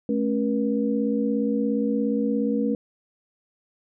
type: tone cluster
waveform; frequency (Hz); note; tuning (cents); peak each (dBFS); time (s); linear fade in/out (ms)
sine; 216.6 / 273.7 / 479.1; A3 / C#4 / A#4; -27 / -22 / +47; -24 / -25 / -27; 0.09-2.75; 2
effects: none